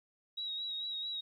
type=tone with vibrato; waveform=sine; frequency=3829 Hz; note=A#7; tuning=46 cents sharp; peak=-36 dBFS; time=0.37-1.21 s; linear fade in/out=10 ms; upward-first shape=sine; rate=4.5 Hz; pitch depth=36 cents each way; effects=12-bit